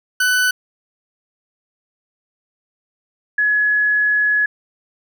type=tone pair in turn; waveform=40% pulse / sine; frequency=1497 / 1691.5 Hz; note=F#6 / G#6; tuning=+20 / +31 cents; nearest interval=major second; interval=211 cents; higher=second; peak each=-13 dBFS; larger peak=neither; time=0.2-0.51 / 3.38-4.46 s; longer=second; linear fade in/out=5 ms; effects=none